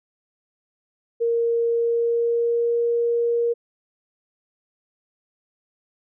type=tone with pitch glide; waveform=sine; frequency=465.8 to 470.4 Hz; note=A#4 to A#4; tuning=-1 to +16 cents; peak=-18 dBFS; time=1.2-3.54 s; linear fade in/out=20 ms; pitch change=+17 cents; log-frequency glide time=1.67-2.78 s; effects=none